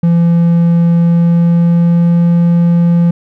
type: tone with pitch glide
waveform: triangle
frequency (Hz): 169.7 to 171.18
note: F3 to F3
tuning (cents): -49 to -34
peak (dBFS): -4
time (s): 0.03-3.11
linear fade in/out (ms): 5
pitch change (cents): +15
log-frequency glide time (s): 0.97-2.28
effects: none